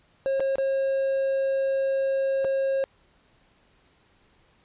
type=tone with dropouts; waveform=triangle; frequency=540 Hz; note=C#5; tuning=45 cents flat; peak=-20 dBFS; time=0.26-2.84 s; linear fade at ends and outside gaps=0 ms; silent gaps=0.397-0.404 / 0.556-0.583 / 2.445-2.449 s; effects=pink hiss -62 dBFS RMS until 4.64 s + resampled to 8000 Hz